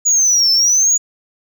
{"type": "exponential two-way sweep", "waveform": "sine", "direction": "down then up", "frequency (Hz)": [6900, 5274, 6900], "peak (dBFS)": -7, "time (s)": [0.05, 0.98], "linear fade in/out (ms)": 20, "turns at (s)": 0.51, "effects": ["tanh soft clip ceiling -9 dBFS"]}